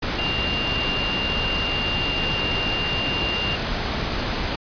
sine tone in noise, 2794 Hz, F7, in tune, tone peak -24 dBFS, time 0.18-3.56 s, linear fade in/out 10 ms, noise pink, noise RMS -25 dBFS, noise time 0.02-4.56 s, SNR -2 dB, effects resampled to 11025 Hz

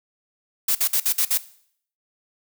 blue noise bursts, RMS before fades -20 dBFS, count 6, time 0.68-1.376 s, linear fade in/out 5 ms, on 71 ms, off 54 ms, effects noise-tail reverb RT60 0.6 s tail -17 dB re dry

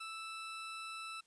20% pulse tone, 1320 Hz, E6, 2 cents sharp, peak -38 dBFS, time 0-1.21 s, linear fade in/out 10 ms, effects white hiss -72 dBFS RMS until 1.26 s + resampled to 22050 Hz

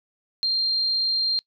sine tone, 4186 Hz, C8, in tune, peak -20 dBFS, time 0.43-1.39 s, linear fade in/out 0 ms, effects noise-tail reverb RT60 0.1 s tail -24 dB re dry

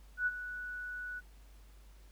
sine tone with ADSR envelope, 1477 Hz, F#6, 3 cents flat, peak -27 dBFS, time 0.17-1.21 s, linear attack 94 ms, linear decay 39 ms, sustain -12 dB, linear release 30 ms, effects added 50 Hz sine -54 dBFS peak until 2.11 s + pink hiss -66 dBFS RMS until 2.11 s

